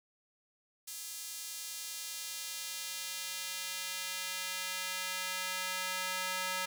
square tone with high-pass filter sweep, 185 Hz, F#3, in tune, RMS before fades -39 dBFS, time 0.87-6.66 s, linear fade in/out 10 ms, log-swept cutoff 6300 to 1200 Hz, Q 0.71, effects none

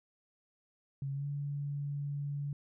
sine tone with pitch glide, 137.8 to 143.15 Hz, C#3 to D3, -10 to -44 cents, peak -34 dBFS, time 1.02-2.53 s, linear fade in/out 2 ms, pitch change +66 cents, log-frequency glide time 1.13-1.26 s, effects none

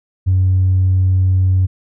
triangle tone with tanh clipping, 93.2 Hz, F#2, 13 cents sharp, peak -10 dBFS, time 0.26-1.67 s, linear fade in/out 20 ms, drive 5 dB, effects none

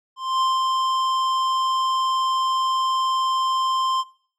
square tone with ADSR envelope, 1046.5 Hz, C6, in tune, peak -18 dBFS, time 0.16-4.04 s, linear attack 250 ms, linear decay 180 ms, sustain -2 dB, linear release 40 ms, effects noise-tail reverb RT60 0.5 s tail -19 dB re dry + low-pass 5000 Hz 12 dB/octave

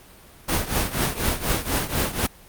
pink noise with tremolo, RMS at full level -20 dBFS, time 0.48-2.27 s, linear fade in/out 10 ms, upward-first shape triangle, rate 4.1 Hz, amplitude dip 85%, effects pink hiss -48 dBFS RMS until 2.48 s + Opus 32 kbps

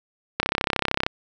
click train, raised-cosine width 0.3 ms, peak -4 dBFS, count 23, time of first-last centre 0.4-1.065 s, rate 33.1 Hz, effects none

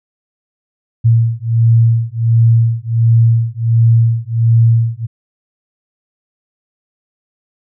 sine beating tone pair, 114.3 / 115.7 Hz, A#2 / A#2, -34 / -13 cents, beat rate 1.4 Hz, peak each -11 dBFS, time 1.04-5.07 s, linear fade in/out 20 ms, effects none

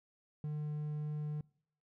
triangle tone, 150.3 Hz, D3, 40 cents sharp, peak -34 dBFS, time 0.44-1.41 s, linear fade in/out 2 ms, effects noise-tail reverb RT60 0.6 s tail -24 dB re dry

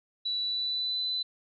sine tone with pitch glide, 3945 to 4007 Hz, B7 to B7, -3 to +24 cents, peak -28 dBFS, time 0.25-1.23 s, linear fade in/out 10 ms, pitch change +27 cents, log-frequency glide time 0.41-1.03 s, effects none

